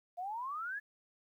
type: exponential sweep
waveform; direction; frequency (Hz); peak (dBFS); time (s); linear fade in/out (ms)
sine; up; 688 to 1741; -37; 0.17-0.8; 20
effects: 12-bit